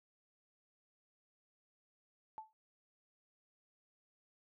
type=tone with exponential decay; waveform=sine; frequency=873 Hz; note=A5; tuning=14 cents flat; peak=-40 dBFS; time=2.38-2.53 s; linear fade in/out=0 ms; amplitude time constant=31 ms; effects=none